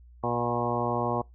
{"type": "harmonic tone with a mistuned harmonic", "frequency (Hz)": 120, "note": "B2", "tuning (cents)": -49, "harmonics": [1, 2, 3, 4, 5, 6, 7, 8, 9], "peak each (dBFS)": [-34, -34, -34, -34, -34, -34, -34, -34, -34], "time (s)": [0.23, 1.22], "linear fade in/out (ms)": 10, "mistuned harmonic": 7, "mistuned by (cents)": -26, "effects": ["noise-tail reverb RT60 0.2 s tail -24 dB re dry", "added 60 Hz sine -49 dBFS peak until 1.34 s"]}